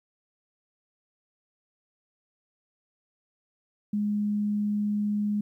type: tone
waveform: sine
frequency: 207.7 Hz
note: G#3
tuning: in tune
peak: -24 dBFS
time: 3.93-5.41 s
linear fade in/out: 5 ms
effects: 11-bit